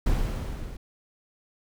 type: noise with level ramp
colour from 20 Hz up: brown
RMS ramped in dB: -23 to -38 dBFS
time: 0.06-0.77 s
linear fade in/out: 5 ms
effects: none